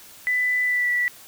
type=tone with pitch glide; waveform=sine; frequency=1993 to 1957.6 Hz; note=B6 to B6; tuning=+15 to -16 cents; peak=-19 dBFS; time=0.27-1.08 s; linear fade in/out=0 ms; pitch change=-31 cents; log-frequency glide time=0.64-0.9 s; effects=white hiss -46 dBFS RMS until 1.27 s